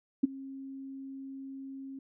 sine tone with ADSR envelope, 270 Hz, C#4, 45 cents flat, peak -18 dBFS, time 0.23-1.99 s, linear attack 10 ms, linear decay 17 ms, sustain -22 dB, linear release 4 ms, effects none

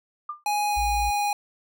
sine tone with exponential decay, 1197 Hz, D6, 33 cents sharp, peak -26 dBFS, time 0.29-0.44 s, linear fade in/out 5 ms, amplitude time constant 31 ms
square tone with pitch glide, 830.6 to 822 Hz, G#5 to G#5, 0 to -18 cents, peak -23 dBFS, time 0.46-1.33 s, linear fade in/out 2 ms, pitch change -18 cents, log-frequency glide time 0.7-0.79 s
sine tone, 58 Hz, A#1, 8 cents flat, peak -27 dBFS, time 0.76-1.11 s, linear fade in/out 20 ms
effects none

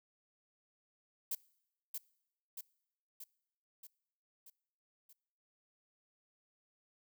violet noise with echo, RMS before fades -37 dBFS, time 1.31-1.35 s, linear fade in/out 5 ms, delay 630 ms, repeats 6, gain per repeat -4 dB, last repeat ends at 5.13 s, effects noise-tail reverb RT60 0.8 s tail -23 dB re dry

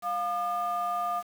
triangle ring-modulated tone, 252.9 Hz, B3, 41 cents sharp, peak -21 dBFS, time 0.02-1.23 s, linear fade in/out 50 ms, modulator 957 Hz, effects tanh soft clip ceiling -21 dBFS + 8-bit

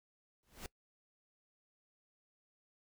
pink noise with exponential growth, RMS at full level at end -42 dBFS, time 0.43-0.66 s, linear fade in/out 0 ms, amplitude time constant 49 ms, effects noise-tail reverb RT60 0.1 s tail -21 dB re dry

